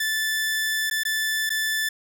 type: tone with dropouts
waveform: sawtooth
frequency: 1754 Hz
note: A6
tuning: 6 cents flat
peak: -19 dBFS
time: 0-1.89 s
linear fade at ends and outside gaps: 5 ms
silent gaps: 0.9-0.91 / 1.035-1.051 / 1.494-1.502 s
effects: none